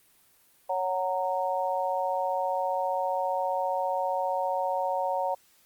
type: chord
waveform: sine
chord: F# major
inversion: second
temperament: just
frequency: 555 / 740 / 925 Hz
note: C#5 / F#5 / A#5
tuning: +2 / 0 / -14 cents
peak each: -30 dBFS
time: 0.69-5.35 s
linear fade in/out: 10 ms
effects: white hiss -62 dBFS RMS until 5.65 s + Opus 32 kbps